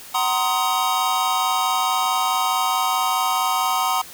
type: chord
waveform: square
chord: C half-diminished seventh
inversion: second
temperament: just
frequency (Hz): 753.5 / 941.9 / 1046.5 / 1255.8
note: Gb5 / Bb5 / C6 / Eb6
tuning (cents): +31 / +18 / 0 / +16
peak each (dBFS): -25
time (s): 0.14-4.02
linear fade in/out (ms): 10
effects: white hiss -40 dBFS RMS until 4.13 s